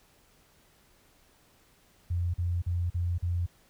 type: tone bursts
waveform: sine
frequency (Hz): 87.31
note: F2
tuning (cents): 0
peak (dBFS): -26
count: 5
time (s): 2.1-3.464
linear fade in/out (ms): 10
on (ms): 240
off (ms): 41
effects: pink hiss -63 dBFS RMS until 3.69 s